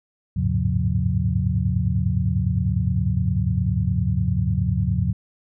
sine tone cluster, 78 / 97.9 / 107.8 / 134.8 / 178.9 Hz, D#2 / G2 / A2 / C#3 / F3, +5 / -2 / -35 / -48 / +42 cents, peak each -25 dBFS, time 0.36-5.13 s, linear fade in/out 10 ms, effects none

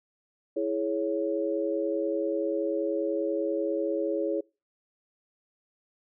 sine chord, C# minor, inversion first, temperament equal with one note detuned, 329.6 / 419.9 / 554.4 Hz, E4 / G#4 / C#5, 0 / +19 / 0 cents, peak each -30 dBFS, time 0.56-4.41 s, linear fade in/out 10 ms, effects noise-tail reverb RT60 0.3 s tail -25 dB re dry

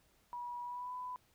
sine tone with pitch glide, 969 to 998.5 Hz, B5 to B5, -33 to +19 cents, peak -40 dBFS, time 0.33-1.16 s, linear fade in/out 0 ms, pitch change +52 cents, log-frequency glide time 0.63-0.93 s, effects pink hiss -71 dBFS RMS until 1.34 s

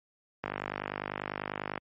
click train, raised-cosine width 0.5 ms, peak -17 dBFS, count 68, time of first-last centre 0.44-1.777 s, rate 50.1 Hz, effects high-pass 100 Hz 12 dB/octave + MP3 32 kbps

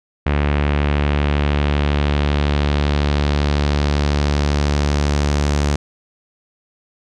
sawtooth tone with low-pass filter sweep, 72.7 Hz, D2, 17 cents flat, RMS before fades -17 dBFS, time 0.26-5.76 s, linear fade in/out 5 ms, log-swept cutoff 2400 to 6700 Hz, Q 1.6, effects none

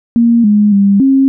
sine tone with pitch steps, 233.8 / 208.2 / 199.1 / 269.3 Hz, A#3 / G#3 / G3 / C#4, +5 / +5 / +27 / -50 cents, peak -5 dBFS, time 0.16-1.28 s, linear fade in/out 0 ms, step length 280 ms, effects none

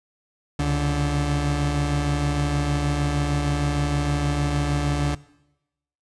30% pulse tone pair together, 69.3 / 145.07 Hz, C#2 / D3, 0 / -21 cents, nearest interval octave + minor second, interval 1279 cents, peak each -23 / -19 dBFS, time 0.59-5.15 s, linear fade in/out 5 ms, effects noise-tail reverb RT60 0.9 s tail -20 dB re dry + resampled to 22050 Hz

